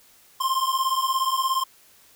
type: beating tone pair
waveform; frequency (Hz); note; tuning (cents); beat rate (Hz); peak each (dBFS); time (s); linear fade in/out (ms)
square; 1046.5 / 1063.5; C6 / C6; 0 / +28; 17; -25; 0.4-1.64; 10
effects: white hiss -55 dBFS RMS until 2.15 s